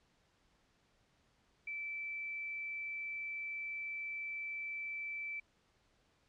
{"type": "tone", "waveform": "sine", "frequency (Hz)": 2323, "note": "D7", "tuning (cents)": -20, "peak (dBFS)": -39, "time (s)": [1.67, 5.4], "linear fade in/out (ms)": 5, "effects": ["pink hiss -73 dBFS RMS until 6.28 s", "low-pass 6000 Hz 12 dB/octave"]}